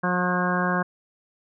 harmonic tone with a mistuned harmonic, 179.5 Hz, F3, 48 cents sharp, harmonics 1 / 2 / 3 / 4 / 5 / 6 / 7 / 8 / 9, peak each -25 / -32 / -31 / -31 / -35 / -28 / -35 / -31 / -29 dBFS, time 0.03-0.83 s, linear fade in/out 10 ms, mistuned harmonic 8, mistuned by +24 cents, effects none

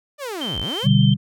sawtooth linear two-way sweep, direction down then up, 609 to 36.95 to 609 Hz, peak -23 dBFS, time 0.18-0.88 s, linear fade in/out 50 ms, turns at 0.6 s
sine tone with vibrato, 3117 Hz, G7, 11 cents flat, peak -25 dBFS, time 0.41-1.14 s, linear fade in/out 5 ms, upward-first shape sine, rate 8.5 Hz, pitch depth 11 cents each way
sine chord, G major, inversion first, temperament equal, 123.47 / 146.83 / 196 Hz, B2 / D3 / G3, 0 / 0 / 0 cents, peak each -16 dBFS, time 0.83-1.17 s, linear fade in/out 50 ms
effects none

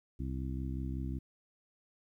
harmonic tone, 65.41 Hz, C2, in tune, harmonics 1 / 2 / 3 / 4 / 5, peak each -37 / -40 / -45 / -43 / -47 dBFS, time 0.19-1.19 s, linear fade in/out 10 ms, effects 12-bit

